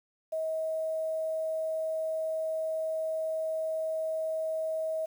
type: tone with quantisation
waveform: sine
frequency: 638 Hz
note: D#5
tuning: 43 cents sharp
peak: -29 dBFS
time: 0.32-5.06 s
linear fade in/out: 10 ms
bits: 9
effects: none